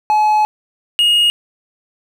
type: tone pair in turn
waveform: triangle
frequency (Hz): 852 / 2866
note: G#5 / F7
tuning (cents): +44 / +44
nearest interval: octave + major sixth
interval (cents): 2100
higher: second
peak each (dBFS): -8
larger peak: neither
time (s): 0.1-0.45 / 0.99-1.3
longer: first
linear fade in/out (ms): 0
effects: 8-bit